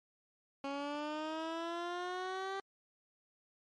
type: linear sweep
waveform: 15% pulse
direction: up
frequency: 274.7 to 392 Hz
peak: -31 dBFS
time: 0.64-2.6 s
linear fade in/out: 2 ms
effects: low-pass 4000 Hz 12 dB/octave + MP3 64 kbps